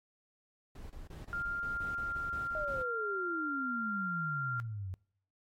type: noise bursts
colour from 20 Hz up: brown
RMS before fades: -46 dBFS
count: 12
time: 0.75-2.825 s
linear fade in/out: 5 ms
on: 150 ms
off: 25 ms
type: tone with pitch glide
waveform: sine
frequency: 1396.9 to 1387.3 Hz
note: F6 to F6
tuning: 0 to -12 cents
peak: -34 dBFS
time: 1.33-4.6 s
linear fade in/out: 0 ms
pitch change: -12 cents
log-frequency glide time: 1.74-2.36 s
type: exponential sweep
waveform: sine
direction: down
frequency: 632 to 90.3 Hz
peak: -37 dBFS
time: 2.55-4.94 s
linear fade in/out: 0 ms
effects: noise-tail reverb RT60 0.6 s tail -24 dB re dry + AAC 48 kbps